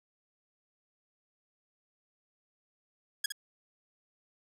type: tone with echo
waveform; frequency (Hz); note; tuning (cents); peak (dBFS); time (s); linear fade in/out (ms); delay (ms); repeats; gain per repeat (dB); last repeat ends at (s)
10% pulse; 1661.2; G#6; 0; -19; 3.24-3.26; 5; 62; 1; -7; 3.322
effects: none